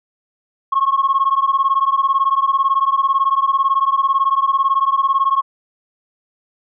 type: beating tone pair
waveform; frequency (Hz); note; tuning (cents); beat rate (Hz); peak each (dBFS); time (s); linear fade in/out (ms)
sine; 1079 / 1097; C#6 / C#6; -47 / -18; 18; -15; 0.72-5.42; 10
effects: tanh soft clip ceiling -7 dBFS